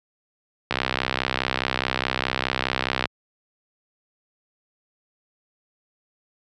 click train, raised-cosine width 0.3 ms, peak -5 dBFS, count 153, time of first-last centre 0.71-3.056 s, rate 64.8 Hz, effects high-pass 80 Hz 12 dB/octave

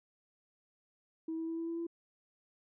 sine tone with pitch steps, 323.2 / 325.8 / 328.5 / 331.1 / 333.8 / 336.5 Hz, E4 / E4 / E4 / E4 / E4 / E4, -34 / -20 / -6 / +8 / +22 / +36 cents, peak -34 dBFS, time 1.28-1.868 s, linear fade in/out 5 ms, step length 98 ms, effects tanh soft clip ceiling -31 dBFS

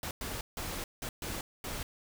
pink noise bursts at uneven times, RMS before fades -38 dBFS, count 6, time 0.03-0.11 / 0.21-0.41 / 0.57-0.84 / 1.02-1.09 / 1.22-1.41 / 1.64-1.83 s, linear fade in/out 2 ms, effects none

